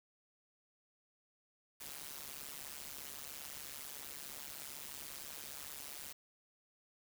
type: noise with amplitude modulation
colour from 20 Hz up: white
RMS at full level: -44 dBFS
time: 1.8-6.13 s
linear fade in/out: 10 ms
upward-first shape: sine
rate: 143 Hz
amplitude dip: 95%
effects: none